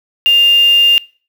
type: tone with quantisation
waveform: sine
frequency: 2804 Hz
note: F7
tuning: 6 cents sharp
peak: -6 dBFS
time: 0.26-0.98 s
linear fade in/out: 0 ms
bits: 4
effects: noise-tail reverb RT60 0.4 s tail -23 dB re dry